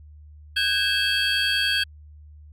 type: tone cluster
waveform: triangle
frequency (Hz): 1527 / 1637 / 2622 / 3258 / 4500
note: G6 / G#6 / E7 / G#7 / C#8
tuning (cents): -46 / -25 / -10 / -34 / +25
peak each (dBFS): -27 / -24 / -27 / -22 / -27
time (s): 0.56-1.84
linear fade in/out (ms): 10
effects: tanh soft clip ceiling -8 dBFS + added 75 Hz sine -43 dBFS peak until 2.52 s